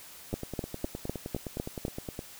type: two click trains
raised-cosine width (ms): 2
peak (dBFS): -17 / -22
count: 7 / 19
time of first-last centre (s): 0.34-1.851 / 0.33-2.191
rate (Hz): 3.97 / 9.67
effects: white hiss -49 dBFS RMS until 2.39 s